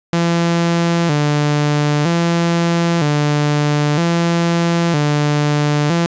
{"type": "tone with vibrato", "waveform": "sawtooth", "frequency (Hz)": 158.3, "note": "D#3", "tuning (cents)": 30, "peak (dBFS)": -9, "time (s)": [0.13, 6.06], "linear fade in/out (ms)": 0, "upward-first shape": "square", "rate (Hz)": 0.52, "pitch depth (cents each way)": 120, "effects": ["resampled to 16000 Hz", "8-bit"]}